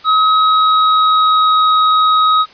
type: tone with pitch glide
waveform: square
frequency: 1274 to 1264.5 Hz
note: D#6 to D#6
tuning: +41 to +28 cents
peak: -9 dBFS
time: 0.04-2.46 s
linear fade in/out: 50 ms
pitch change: -13 cents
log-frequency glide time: 0.28-1.63 s
effects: white hiss -41 dBFS RMS until 2.53 s + resampled to 11025 Hz